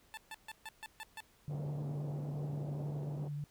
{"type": "tone bursts", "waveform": "15% pulse", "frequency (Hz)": 880, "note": "A5", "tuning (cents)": 0, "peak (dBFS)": -37, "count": 7, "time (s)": [0.14, 1.204], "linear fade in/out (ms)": 0, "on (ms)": 32, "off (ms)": 140}
{"type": "tone with vibrato", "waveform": "sine", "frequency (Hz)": 145.9, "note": "D3", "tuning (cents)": -11, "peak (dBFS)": -37, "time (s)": [1.48, 3.44], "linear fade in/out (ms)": 0, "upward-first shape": "sine", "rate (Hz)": 9.5, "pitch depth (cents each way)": 17}
{"type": "band-pass noise", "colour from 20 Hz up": "pink", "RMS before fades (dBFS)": -47, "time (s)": [1.49, 3.29], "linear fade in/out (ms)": 20, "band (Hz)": [110, 710], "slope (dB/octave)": 24}
{"effects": ["pink hiss -67 dBFS RMS until 3.5 s"]}